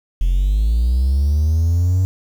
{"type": "linear sweep", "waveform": "triangle", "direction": "up", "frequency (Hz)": [41.2, 94.5], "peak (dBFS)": -10, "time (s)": [0.21, 2.05], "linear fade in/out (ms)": 0, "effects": ["tanh soft clip ceiling -7 dBFS", "7-bit"]}